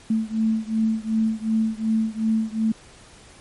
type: beating tone pair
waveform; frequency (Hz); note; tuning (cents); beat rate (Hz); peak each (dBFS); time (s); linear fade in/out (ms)
sine; 220 / 222.7; A3 / A3; 0 / +21; 2.7; -22 / -23; 0.1-2.72; 5
effects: pink hiss -48 dBFS RMS until 3.4 s + MP3 48 kbps